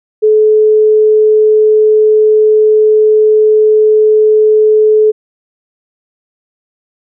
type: tone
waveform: sine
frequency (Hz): 430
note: A4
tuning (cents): -40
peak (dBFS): -4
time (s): 0.22-5.12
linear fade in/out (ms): 20
effects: none